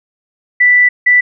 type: tone bursts at uneven times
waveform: sine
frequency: 1975.5 Hz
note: B6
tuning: in tune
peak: -5 dBFS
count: 2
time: 0.6-0.89 / 1.06-1.21 s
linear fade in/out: 10 ms
effects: none